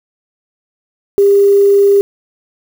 sine tone with quantisation, 400.7 Hz, G4, 38 cents sharp, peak -5 dBFS, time 1.18-2.01 s, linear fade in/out 0 ms, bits 5, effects none

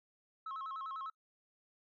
sine tone with vibrato, 1184 Hz, D6, 14 cents sharp, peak -38 dBFS, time 0.46-1.1 s, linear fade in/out 5 ms, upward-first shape square, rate 10 Hz, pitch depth 160 cents each way, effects noise-tail reverb RT60 0.1 s tail -25 dB re dry + tanh soft clip ceiling -38 dBFS

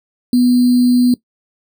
sine tone with sample-and-hold, 246.9 Hz, B3, in tune, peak -8 dBFS, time 0.33-1.14 s, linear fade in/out 2 ms, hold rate 4410 Hz, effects noise-tail reverb RT60 0.1 s tail -19 dB re dry

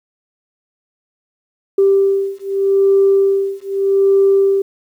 sine beating tone pair, 392 / 392.82 Hz, G4 / G4, 0 / +4 cents, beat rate 0.82 Hz, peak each -13 / -13 dBFS, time 1.78-4.62 s, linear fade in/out 5 ms, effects tanh soft clip ceiling -3 dBFS + 8-bit

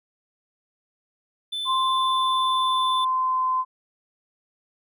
triangle tone, 3520 Hz, A7, in tune, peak -25 dBFS, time 1.52-3.05 s, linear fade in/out 10 ms
sine tone with pitch glide, 1046.5 to 1029.7 Hz, C6 to C6, 0 to -28 cents, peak -20 dBFS, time 1.65-3.65 s, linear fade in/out 50 ms, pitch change -28 cents, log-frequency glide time 1.92-3.44 s
effects none

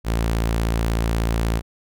sawtooth tone, 56.4 Hz, A1, 44 cents sharp, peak -15 dBFS, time 0.04-1.62 s, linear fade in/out 50 ms, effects none

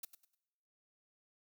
blue noise with echo, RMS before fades -43 dBFS, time 0.03-0.05 s, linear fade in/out 5 ms, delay 100 ms, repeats 3, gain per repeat -11 dB, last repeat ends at 0.35 s, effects noise-tail reverb RT60 1.0 s tail -22 dB re dry

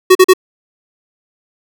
square tone bursts, 372.3 Hz, F#4, 11 cents sharp, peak -3 dBFS, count 3, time 0.1-0.336 s, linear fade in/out 10 ms, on 52 ms, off 40 ms, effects none

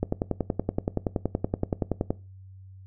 click train, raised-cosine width 2 ms, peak -11 dBFS, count 23, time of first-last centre 0.03-2.105 s, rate 10.6 Hz, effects noise-tail reverb RT60 0.3 s tail -20 dB re dry + added 95 Hz sine -44 dBFS peak until 2.86 s

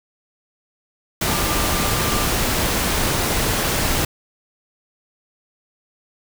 sine tone in noise, 1190 Hz, D6, 22 cents sharp, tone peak -29 dBFS, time 1.28-2.26 s, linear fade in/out 5 ms, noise pink, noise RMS -20 dBFS, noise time 1.21-4.05 s, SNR -12 dB, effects none

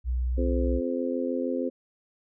sine tone, 61.8 Hz, B1, 2 cents sharp, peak -24 dBFS, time 0.04-0.81 s, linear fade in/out 50 ms
harmonic tone, 86.5 Hz, F2, 16 cents flat, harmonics 3 / 4 / 5 / 6, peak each -29 / -33 / -34 / -31 dBFS, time 0.37-1.7 s, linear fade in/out 20 ms
effects none

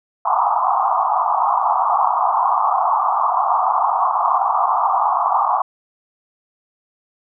white band-pass noise, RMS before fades -17 dBFS, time 0.25-5.62 s, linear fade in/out 5 ms, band 700 to 1200 Hz, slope 96 dB/octave, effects none

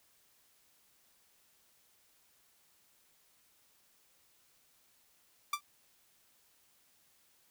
sawtooth tone with exponential decay, 1174.7 Hz, D6, in tune, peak -24 dBFS, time 5.53-5.61 s, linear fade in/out 5 ms, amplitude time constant 17 ms, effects white hiss -69 dBFS RMS until 7.5 s

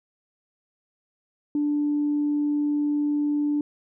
sine tone, 293.7 Hz, D4, in tune, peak -20 dBFS, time 1.55-3.61 s, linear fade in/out 2 ms, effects tanh soft clip ceiling -16 dBFS

